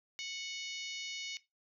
harmonic tone with a mistuned harmonic, 737 Hz, F#5, 7 cents flat, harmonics 3 / 4 / 5 / 6 / 7 / 8 / 9, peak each -43 / -45 / -47 / -49 / -50 / -51 / -52 dBFS, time 0.19-1.37 s, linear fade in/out 0 ms, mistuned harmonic 8, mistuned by -18 cents, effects noise-tail reverb RT60 0.2 s tail -17 dB re dry

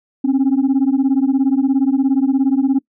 sine beating tone pair, 261.6 / 278.6 Hz, C4 / C#4, 0 / +9 cents, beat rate 17 Hz, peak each -13 dBFS, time 0.24-2.79 s, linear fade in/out 10 ms, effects noise-tail reverb RT60 0.1 s tail -23 dB re dry + tanh soft clip ceiling -9 dBFS

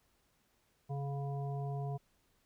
harmonic tone with a mistuned harmonic, 140.8 Hz, C#3, 27 cents sharp, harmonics 1 / 3 / 5 / 7, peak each -36 / -46 / -45 / -54 dBFS, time 0.89-1.98 s, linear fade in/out 20 ms, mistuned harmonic 1, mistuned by -36 cents, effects pink hiss -74 dBFS RMS until 2.45 s

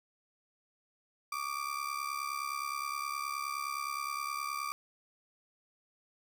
35% pulse ring-modulated tone, 1174.7 Hz, D6, in tune, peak -30 dBFS, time 1.32-4.72 s, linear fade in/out 0 ms, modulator 34.8 Hz, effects none

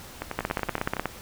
two click trains, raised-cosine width 0.5 ms, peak -15 / -10 dBFS, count 9 / 12, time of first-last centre 0.22-0.968 / 0.39-1.057 s, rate 10.7 / 16.5 Hz, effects pink hiss -44 dBFS RMS until 1.21 s

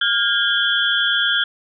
sine tone cluster, 1413 / 1621 / 3157 / 3389 Hz, F6 / G#6 / G7 / G#7, +20 / -42 / +12 / +34 cents, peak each -21 dBFS, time 0.01-1.44 s, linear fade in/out 5 ms, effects none

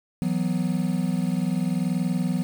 triangle chord, E suspended second, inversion none, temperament just, 164.81 / 185.42 / 247.2 Hz, E3 / F#3 / B3, 0 / +4 / +2 cents, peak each -25 / -23 / -26 dBFS, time 0.22-2.43 s, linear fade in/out 0 ms, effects 7-bit

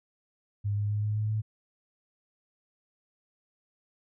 sine tone with pitch steps, 102.2 / 103.39 / 104.59 / 105.8 / 107.03 / 108.28 Hz, G#2 / G#2 / G#2 / G#2 / A2 / A2, -27 / -7 / +13 / +33 / -47 / -27 cents, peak -26 dBFS, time 0.64-1.42 s, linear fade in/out 20 ms, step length 130 ms, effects none

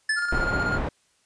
square tone with exponential decay, 1740 Hz, A6, 20 cents flat, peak -20 dBFS, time 0.09-0.55 s, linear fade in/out 5 ms, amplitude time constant 100 ms
triangle tone with tremolo, 1413 Hz, F6, 20 cents sharp, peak -21 dBFS, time 0.16-0.79 s, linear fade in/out 20 ms, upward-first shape square, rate 16 Hz, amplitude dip 45%
pink low-pass noise, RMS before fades -27 dBFS, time 0.32-0.89 s, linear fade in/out 5 ms, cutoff 1300 Hz, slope 12 dB/octave
effects white hiss -65 dBFS RMS until 1.25 s + resampled to 22050 Hz

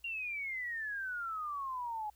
sine exponential sweep, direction down, 2794 to 830.6 Hz, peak -36 dBFS, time 0.04-2.1 s, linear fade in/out 5 ms, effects added 60 Hz sine -66 dBFS peak until 2.15 s + white hiss -71 dBFS RMS until 2.15 s

